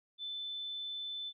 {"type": "tone", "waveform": "sine", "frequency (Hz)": 3520, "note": "A7", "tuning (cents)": 0, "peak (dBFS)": -38, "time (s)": [0.18, 1.33], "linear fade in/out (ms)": 50, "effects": []}